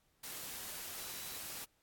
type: tone in noise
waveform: sine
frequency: 3951 Hz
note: B7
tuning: in tune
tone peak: -55 dBFS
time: 0.98-1.38 s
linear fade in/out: 10 ms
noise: white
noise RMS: -45 dBFS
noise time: 0.23-1.65 s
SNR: -13 dB
effects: pink hiss -75 dBFS RMS until 1.82 s + AAC 64 kbps